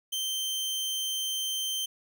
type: tone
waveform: sawtooth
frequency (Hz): 3120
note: G7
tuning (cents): -9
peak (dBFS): -26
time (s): 0.12-1.86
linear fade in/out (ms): 10
effects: none